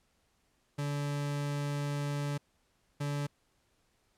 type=tone bursts at uneven times; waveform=40% pulse; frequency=144.3 Hz; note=D3; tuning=30 cents flat; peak=-31 dBFS; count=2; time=0.78-2.38 / 3-3.27 s; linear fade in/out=10 ms; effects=pink hiss -73 dBFS RMS until 4.17 s + low-pass 11000 Hz 12 dB/octave